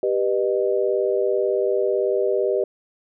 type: chord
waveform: sine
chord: G augmented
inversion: none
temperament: just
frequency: 392 / 490 / 612.5 Hz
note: G4 / B4 / D#5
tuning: 0 / -14 / -27 cents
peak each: -21 / -23 / -24 dBFS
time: 0.03-2.64 s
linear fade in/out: 2 ms
effects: none